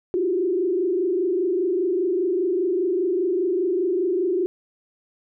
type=tone with frequency modulation; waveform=sine; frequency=363.3 Hz; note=F#4; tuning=32 cents flat; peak=-19 dBFS; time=0.14-4.46 s; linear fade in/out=0 ms; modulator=25 Hz; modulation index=1.2; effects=none